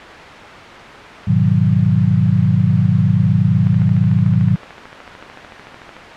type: chord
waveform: sine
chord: G# minor seventh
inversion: none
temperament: equal with one note detuned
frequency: 103.83 / 123.47 / 155.56 / 183.93 Hz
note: G#2 / B2 / D#3 / F#3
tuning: 0 / 0 / 0 / -10 cents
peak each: -16 dBFS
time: 1.27-4.56 s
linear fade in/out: 10 ms
type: click train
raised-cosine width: 0.3 ms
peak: -17 dBFS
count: 32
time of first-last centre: 3.67-5.966 s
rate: 13.5 Hz
effects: white hiss -32 dBFS RMS until 6.16 s + low-pass 2000 Hz 12 dB/octave